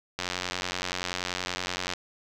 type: click train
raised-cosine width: 0.2 ms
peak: -12 dBFS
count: 159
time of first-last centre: 0.19-1.936 s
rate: 90.5 Hz
effects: none